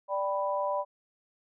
sine chord, G major, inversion second, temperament equal, 587.3 / 784 / 987.8 Hz, D5 / G5 / B5, 0 / 0 / 0 cents, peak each -30 / -36 / -31 dBFS, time 0.08-0.85 s, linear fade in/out 50 ms, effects none

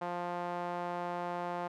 sawtooth tone with band-pass filter, 175.5 Hz, F3, 9 cents sharp, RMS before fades -37 dBFS, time 0.01-1.68 s, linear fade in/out 10 ms, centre 820 Hz, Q 1.8, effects none

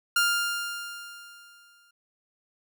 sawtooth tone with exponential decay, 1400 Hz, F6, 4 cents sharp, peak -16 dBFS, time 0.16-1.91 s, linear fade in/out 5 ms, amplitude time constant 380 ms, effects none

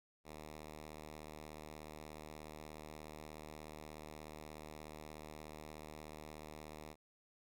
5% pulse tone, 76.7 Hz, D#2, 24 cents flat, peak -38 dBFS, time 0.24-6.96 s, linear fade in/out 50 ms, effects none

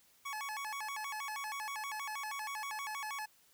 25% pulse tone with vibrato, 979 Hz, B5, 15 cents flat, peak -35 dBFS, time 0.25-3.26 s, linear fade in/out 10 ms, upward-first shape square, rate 6.3 Hz, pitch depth 230 cents each way, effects white hiss -67 dBFS RMS until 3.53 s

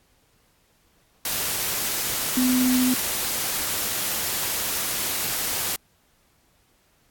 sine tone in noise, 253.6 Hz, B3, 46 cents sharp, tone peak -18 dBFS, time 2.37-2.94 s, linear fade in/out 2 ms, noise white, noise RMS -26 dBFS, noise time 1.25-5.76 s, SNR +5 dB, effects pink hiss -63 dBFS RMS until 7.1 s + AAC 64 kbps

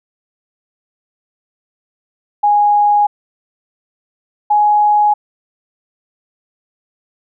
sine tone pair in turn, 827 / 835.6 Hz, G#5 / G#5, -8 / +10 cents, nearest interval unison, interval 18 cents, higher second, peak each -8 dBFS, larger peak neither, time 2.43-3.07 / 4.5-5.14 s, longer neither, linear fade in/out 10 ms, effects none

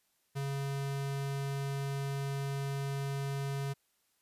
square tone, 138.59 Hz, C#3, in tune, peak -34 dBFS, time 0.35-3.74 s, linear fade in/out 20 ms, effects white hiss -75 dBFS RMS until 4.21 s + resampled to 32000 Hz

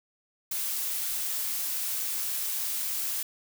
blue noise, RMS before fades -31 dBFS, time 0.51-3.23 s, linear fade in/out 5 ms, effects none

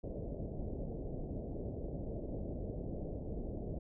pink low-pass noise, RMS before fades -41 dBFS, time 0.03-3.79 s, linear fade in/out 10 ms, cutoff 640 Hz, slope 48 dB/octave, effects none

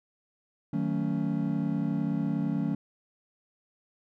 triangle chord, D# half-diminished seventh, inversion none, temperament just, 155.56 / 186.68 / 224 / 280 Hz, D#3 / F#3 / A3 / C#4, 0 / +16 / +31 / +18 cents, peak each -30 dBFS, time 0.73-2.75 s, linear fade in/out 5 ms, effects none

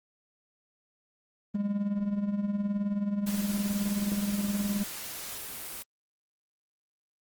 triangle tone with tremolo, 203.2 Hz, G#3, 38 cents flat, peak -22 dBFS, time 1.54-4.84 s, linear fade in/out 10 ms, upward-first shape triangle, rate 19 Hz, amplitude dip 70%
white noise, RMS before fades -39 dBFS, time 3.26-5.83 s, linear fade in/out 10 ms
click, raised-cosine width 2 ms, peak -23 dBFS, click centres 4.119 s
effects Opus 24 kbps

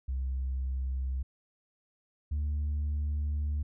sine tone pair in turn, 65.41 / 73.97 Hz, C2 / D2, 0 / +13 cents, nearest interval major second, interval 213 cents, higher second, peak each -28 / -26 dBFS, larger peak second, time 0.08-1.23 / 2.31-3.63 s, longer second, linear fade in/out 10 ms, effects tanh soft clip ceiling -27 dBFS

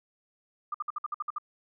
sine tone bursts, 1208 Hz, D6, 48 cents sharp, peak -29 dBFS, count 9, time 0.72-1.384 s, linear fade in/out 5 ms, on 24 ms, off 56 ms, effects none

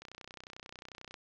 click train, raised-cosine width 0.2 ms, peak -29 dBFS, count 36, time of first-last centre 0.02-1.142 s, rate 31.2 Hz, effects low-pass 6000 Hz 12 dB/octave + 11-bit

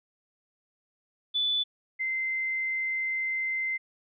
sine tone pair in turn, 3480 / 2075 Hz, A7 / C7, -20 / -15 cents, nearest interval major sixth, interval 895 cents, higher first, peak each -24 / -27 dBFS, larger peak first, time 1.34-1.64 / 1.99-3.78 s, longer second, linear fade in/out 20 ms, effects none

